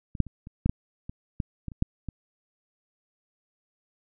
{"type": "clicks", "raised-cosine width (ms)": 5, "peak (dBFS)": [-26, -7, -29, -29, -11, -12, -24, -15, -21, -30, -10, -21], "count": 12, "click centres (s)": [0.152, 0.203, 0.267, 0.471, 0.66, 0.695, 1.095, 1.402, 1.683, 1.718, 1.824, 2.087], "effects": []}